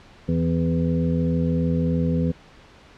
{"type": "harmonic tone with a mistuned harmonic", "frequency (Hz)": 83, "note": "E2", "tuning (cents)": 12, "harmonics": [1, 2, 3, 5, 6], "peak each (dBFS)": [-27, -21, -25, -34, -30], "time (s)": [0.28, 2.32], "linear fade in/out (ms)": 10, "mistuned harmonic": 3, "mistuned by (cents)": 24, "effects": ["pink hiss -49 dBFS RMS until 2.97 s", "low-pass 4000 Hz 12 dB/octave"]}